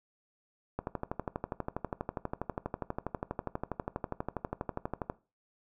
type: click train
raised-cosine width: 1 ms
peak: -19 dBFS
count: 54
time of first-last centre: 0.79-5.099 s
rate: 12.3 Hz
effects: noise-tail reverb RT60 0.3 s tail -18 dB re dry